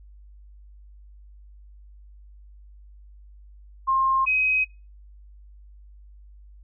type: tone pair in turn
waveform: sine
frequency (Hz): 1063 / 2528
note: C6 / D#7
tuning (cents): +27 / +27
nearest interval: octave + minor third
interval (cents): 1500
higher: second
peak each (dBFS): -18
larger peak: neither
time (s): 3.87-4.26 / 4.26-4.65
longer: neither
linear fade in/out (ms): 20
effects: noise-tail reverb RT60 0.3 s tail -26 dB re dry + added 50 Hz sine -45 dBFS peak until 6.63 s